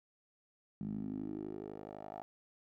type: tone with band-pass filter sweep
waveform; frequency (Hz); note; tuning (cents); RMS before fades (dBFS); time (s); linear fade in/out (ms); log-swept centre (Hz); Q
10% pulse; 51.91; G#1; 0; -43; 0.81-2.22; 0; 190 to 730; 4.1
effects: none